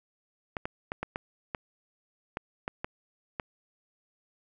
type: clicks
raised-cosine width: 0.5 ms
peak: -17 dBFS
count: 10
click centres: 0.568 / 0.655 / 0.919 / 1.03 / 1.159 / 1.548 / 2.371 / 2.679 / 2.845 / 3.398 s
effects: none